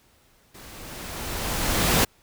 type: noise with level ramp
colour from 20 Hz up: pink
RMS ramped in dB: -45 to -18 dBFS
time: 0.54-2.05 s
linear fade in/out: 10 ms
effects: pink hiss -60 dBFS RMS until 2.22 s